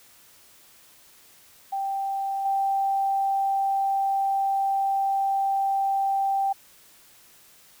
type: tone with level steps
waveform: sine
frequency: 784 Hz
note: G5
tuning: in tune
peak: -25 / -21 dBFS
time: 1.72-6.53 s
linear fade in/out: 10 ms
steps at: 2.45 s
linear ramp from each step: 5 ms
effects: white hiss -54 dBFS RMS until 7.8 s